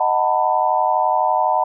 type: chord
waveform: sine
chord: B dominant seventh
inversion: first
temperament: equal with one note detuned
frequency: 622.3 / 740 / 895.9 / 987.8 Hz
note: D#5 / F#5 / A5 / B5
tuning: 0 / 0 / +31 / 0 cents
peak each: -22 / -19 / -19 / -21 dBFS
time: 0-1.64 s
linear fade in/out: 5 ms
effects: none